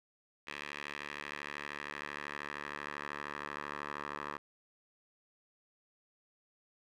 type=tone with band-pass filter sweep; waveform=10% pulse; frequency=72.9 Hz; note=D2; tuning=12 cents flat; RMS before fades=-43 dBFS; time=0.47-4.38 s; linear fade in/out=5 ms; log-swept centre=2300 to 1300 Hz; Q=1.8; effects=none